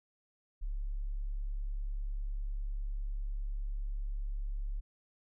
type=tone; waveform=sine; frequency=35.05 Hz; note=C#1; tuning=20 cents sharp; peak=-33 dBFS; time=0.61-4.81 s; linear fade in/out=20 ms; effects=none